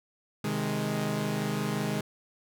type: chord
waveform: sawtooth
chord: Ab major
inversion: first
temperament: equal with one note detuned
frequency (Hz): 130.06 / 155.56 / 207.7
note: C3 / Eb3 / Ab3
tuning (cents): -10 / 0 / 0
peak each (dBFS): -31 / -29 / -27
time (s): 0.44-2.01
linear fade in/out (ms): 5
effects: none